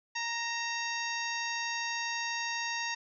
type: harmonic tone with a mistuned harmonic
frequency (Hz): 932.3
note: A#5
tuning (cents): 0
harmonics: 1 / 2 / 3 / 4 / 5 / 6 / 7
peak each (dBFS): -38 / -36 / -40 / -43 / -43 / -41 / -45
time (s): 0.15-2.95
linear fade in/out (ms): 10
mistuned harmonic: 3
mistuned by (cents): -52
effects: none